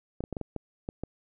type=clicks; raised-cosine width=2 ms; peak=-20 dBFS; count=8; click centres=0.206 / 0.239 / 0.327 / 0.368 / 0.413 / 0.563 / 0.889 / 1.036 s; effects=none